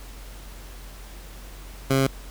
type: tone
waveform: 15% pulse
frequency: 134.9 Hz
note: C#3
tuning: 47 cents flat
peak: -12 dBFS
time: 1.9-2.07 s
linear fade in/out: 5 ms
effects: added 46 Hz sine -39 dBFS peak until 2.3 s + pink hiss -46 dBFS RMS until 2.3 s